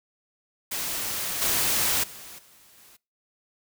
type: noise with level steps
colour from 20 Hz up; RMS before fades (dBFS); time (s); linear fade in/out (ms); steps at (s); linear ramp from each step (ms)
white; -30 / -24 / -43 / -55 / -53; 0.71-2.97; 10; 1.41 / 2.03 / 2.38 / 2.77; 10
effects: noise-tail reverb RT60 0.3 s tail -24 dB re dry